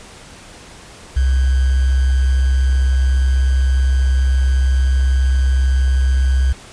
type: tone with sample-and-hold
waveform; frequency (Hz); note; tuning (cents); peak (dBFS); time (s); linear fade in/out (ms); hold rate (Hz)
sine; 65.41; C2; 0; -11; 1.16-6.53; 10; 1575
effects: pink hiss -39 dBFS RMS until 6.72 s + resampled to 22050 Hz